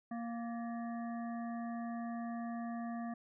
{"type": "harmonic tone with a mistuned harmonic", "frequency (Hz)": 233.1, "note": "A#3", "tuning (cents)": 0, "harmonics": [1, 3, 5, 7, 8], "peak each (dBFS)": [-39, -45, -52, -57, -59], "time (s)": [0.11, 3.14], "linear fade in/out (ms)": 5, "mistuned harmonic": 7, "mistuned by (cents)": 81, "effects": []}